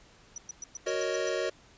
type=tone bursts; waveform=sine; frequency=5900 Hz; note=F#8; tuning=6 cents flat; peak=-36 dBFS; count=8; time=0.36-1.29 s; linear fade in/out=2 ms; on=20 ms; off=110 ms
type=chord; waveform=square; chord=D# minor seventh; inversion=first; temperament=equal; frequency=370 / 466.2 / 554.4 / 622.3 Hz; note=F#4 / A#4 / C#5 / D#5; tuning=0 / 0 / 0 / 0 cents; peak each=-35 dBFS; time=0.86-1.5 s; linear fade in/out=10 ms
effects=pink hiss -58 dBFS RMS until 1.77 s + resampled to 16000 Hz